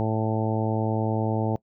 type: harmonic tone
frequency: 110 Hz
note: A2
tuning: in tune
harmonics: 1 / 2 / 3 / 4 / 5 / 6 / 7 / 8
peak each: -26 / -29 / -31 / -32 / -33 / -34 / -34 / -35 dBFS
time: 0-1.56 s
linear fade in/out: 0 ms
effects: noise-tail reverb RT60 0.1 s tail -22 dB re dry